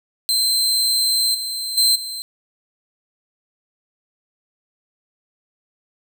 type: tone with level steps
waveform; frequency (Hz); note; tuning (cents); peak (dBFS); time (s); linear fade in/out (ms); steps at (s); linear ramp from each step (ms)
sawtooth; 4109; C8; -32; -13 / -21 / -10 / -24; 0.29-2.22; 0; 1.34 / 1.77 / 1.95; 10
effects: none